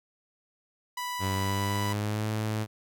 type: tone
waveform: sawtooth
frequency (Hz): 987.8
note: B5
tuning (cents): 0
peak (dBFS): -28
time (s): 0.97-1.93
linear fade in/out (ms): 5
type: tone with pitch glide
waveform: sawtooth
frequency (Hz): 96 to 108.38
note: G2 to A2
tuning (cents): -36 to -26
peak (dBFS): -24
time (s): 1.19-2.67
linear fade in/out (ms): 50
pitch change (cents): +210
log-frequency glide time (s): 1.35-2.28
effects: none